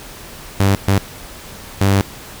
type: tone bursts at uneven times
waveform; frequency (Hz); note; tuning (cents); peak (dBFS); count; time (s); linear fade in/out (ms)
sawtooth; 98.3; G2; +5; -7; 3; 0.6-0.75 / 0.88-0.98 / 1.81-2.01; 0
effects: pink hiss -35 dBFS RMS until 2.4 s